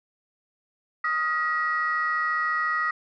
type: tone cluster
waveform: sine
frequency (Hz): 1249 / 1403 / 1914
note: D#6 / F6 / A#6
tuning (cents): +6 / +8 / +45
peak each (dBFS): -25 / -33 / -25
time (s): 1.04-2.91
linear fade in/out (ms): 5
effects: tanh soft clip ceiling -16 dBFS